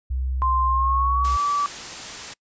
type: tone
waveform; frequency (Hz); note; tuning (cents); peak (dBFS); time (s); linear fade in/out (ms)
sine; 64.5; C2; -24; -22; 0.1-1.37; 10
type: tone with pitch glide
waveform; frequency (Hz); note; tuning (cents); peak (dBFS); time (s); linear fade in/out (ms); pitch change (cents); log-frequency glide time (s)
sine; 1046.5 to 1154.5; C6 to D6; 0 to -30; -19; 0.42-1.66; 0; +170; 0.63-1.38
type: noise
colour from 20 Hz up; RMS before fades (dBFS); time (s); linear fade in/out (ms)
white; -34; 1.24-2.34; 10
effects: noise-tail reverb RT60 0.1 s tail -26 dB re dry + resampled to 16000 Hz